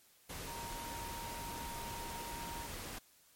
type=tone in noise; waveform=sine; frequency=933 Hz; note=A#5; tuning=1 cent sharp; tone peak=-45 dBFS; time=0.47-2.67 s; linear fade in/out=10 ms; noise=pink; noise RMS=-45 dBFS; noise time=0.29-2.99 s; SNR=-3 dB; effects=white hiss -66 dBFS RMS until 3.35 s + MP3 64 kbps